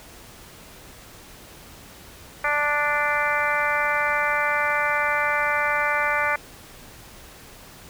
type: harmonic tone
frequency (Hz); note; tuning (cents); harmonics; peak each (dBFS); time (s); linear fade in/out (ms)
293.7; D4; 0; 2 / 3 / 4 / 5 / 6 / 7 / 8; -29 / -28 / -27 / -26 / -28 / -27 / -30; 2.44-6.36; 5
effects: pink hiss -45 dBFS RMS until 7.89 s